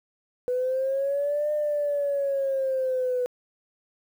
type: linear two-way sweep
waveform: sine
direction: up then down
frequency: 493.9 to 602 to 493.9 Hz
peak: -22 dBFS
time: 0.48-3.26 s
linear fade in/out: 0 ms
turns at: 1.52 s
effects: tanh soft clip ceiling -18 dBFS + 9-bit